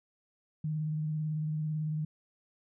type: tone with vibrato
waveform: sine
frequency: 154.2 Hz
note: D#3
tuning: 15 cents flat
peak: -30 dBFS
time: 0.64-2.05 s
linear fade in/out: 5 ms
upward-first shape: triangle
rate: 18 Hz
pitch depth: 35 cents each way
effects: none